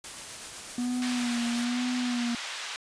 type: noise with tremolo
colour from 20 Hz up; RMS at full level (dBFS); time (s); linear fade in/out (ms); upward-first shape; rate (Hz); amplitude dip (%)
white; -39; 0.04-1.65; 2; triangle; 7.9; 25
type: tone with vibrato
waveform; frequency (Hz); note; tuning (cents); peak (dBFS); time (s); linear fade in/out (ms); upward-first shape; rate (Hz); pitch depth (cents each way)
triangle; 242.8; B3; -29; -25; 0.78-2.35; 2; sine; 1.1; 47
type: band-pass noise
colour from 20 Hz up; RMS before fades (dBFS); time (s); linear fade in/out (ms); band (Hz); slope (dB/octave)
white; -37; 1.02-2.76; 0; 920 to 4200; 12
effects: resampled to 22050 Hz

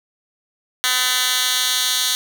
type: tone with high-pass filter sweep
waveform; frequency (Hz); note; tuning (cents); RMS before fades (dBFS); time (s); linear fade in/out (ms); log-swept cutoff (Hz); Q
10% pulse; 252.9; B3; +41; -19; 0.84-2.15; 0; 2400 to 3600; 1.3
effects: none

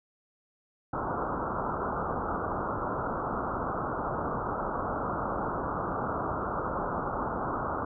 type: low-pass noise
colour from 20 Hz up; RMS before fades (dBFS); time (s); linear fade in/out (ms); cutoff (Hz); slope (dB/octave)
white; -32; 0.93-7.85; 5; 1400; 96
effects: none

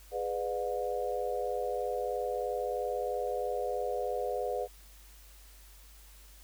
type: chord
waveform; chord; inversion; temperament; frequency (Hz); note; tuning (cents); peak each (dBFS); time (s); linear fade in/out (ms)
sine; G# diminished seventh; none; just; 415.3 / 498.4 / 598 / 717.6; G#4 / B4 / D5 / F5; 0 / +16 / +31 / +47; -37 / -34 / -38 / -37; 0.11-4.68; 50
effects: added 50 Hz sine -53 dBFS peak until 6.43 s + white hiss -58 dBFS RMS until 6.43 s

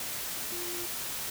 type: tone in noise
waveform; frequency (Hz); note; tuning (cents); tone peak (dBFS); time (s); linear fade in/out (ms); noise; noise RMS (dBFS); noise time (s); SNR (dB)
sine; 349.2; F4; 0; -40; 0.52-0.86; 2; white; -36; 0-1.3; -7
effects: none

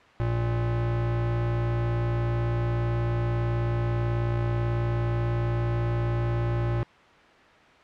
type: tone pair together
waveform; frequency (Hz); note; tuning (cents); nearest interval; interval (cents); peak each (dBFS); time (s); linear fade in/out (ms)
square; 58.33 / 116.54; A#1 / A#2; +2 / 0; octave; 1198; -33 / -25; 0.2-6.83; 0
effects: white hiss -52 dBFS RMS until 7.83 s + low-pass 2000 Hz 12 dB/octave

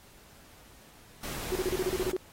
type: noise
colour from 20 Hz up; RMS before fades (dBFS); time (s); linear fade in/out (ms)
pink; -38; 1.23-2.12; 5
type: tone bursts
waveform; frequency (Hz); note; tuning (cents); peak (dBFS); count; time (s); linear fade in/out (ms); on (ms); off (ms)
sine; 370; F#4; 0; -26; 10; 1.52-2.165; 0; 33; 35
effects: pink hiss -56 dBFS RMS until 2.32 s + AAC 48 kbps

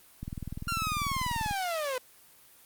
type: click train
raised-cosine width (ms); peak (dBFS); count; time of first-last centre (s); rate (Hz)
5; -24; 27; 0.23-1.511; 20.3
type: linear sweep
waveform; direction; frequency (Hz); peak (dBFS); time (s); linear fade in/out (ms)
sawtooth; down; 1396.9 to 493.9; -26; 0.68-1.98; 2
effects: white hiss -57 dBFS RMS until 2.65 s + Opus 32 kbps

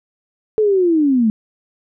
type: linear sweep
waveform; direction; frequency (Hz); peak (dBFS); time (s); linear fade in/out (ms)
sine; down; 440 to 210; -11; 0.58-1.3; 0
effects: none

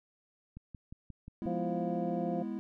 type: click train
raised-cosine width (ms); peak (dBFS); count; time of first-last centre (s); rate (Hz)
5; -33; 6; 0.57-1.458; 5.63
type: chord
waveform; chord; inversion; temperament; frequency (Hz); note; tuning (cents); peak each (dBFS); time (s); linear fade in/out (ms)
triangle; E major; first; equal; 207.7 / 246.9 / 329.6; G#3 / B3 / E4; 0 / 0 / 0; -36 / -38 / -38; 1.42-2.59; 0
type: harmonic tone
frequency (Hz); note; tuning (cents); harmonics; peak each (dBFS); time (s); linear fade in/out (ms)
174.61; F3; 0; 1 / 2 / 3 / 4; -37 / -39 / -39 / -38; 1.46-2.43; 10
effects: none

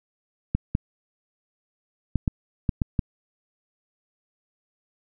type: clicks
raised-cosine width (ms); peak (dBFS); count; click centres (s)
5; -9; 7; 0.55 / 0.751 / 2.157 / 2.278 / 2.692 / 2.818 / 2.992
effects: none

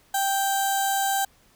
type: tone with notch filter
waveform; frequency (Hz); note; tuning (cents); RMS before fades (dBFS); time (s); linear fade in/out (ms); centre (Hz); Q
15% pulse; 784; G5; 0; -24; 0.14-1.25; 5; 2300; 0.53
effects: pink hiss -59 dBFS RMS until 1.55 s

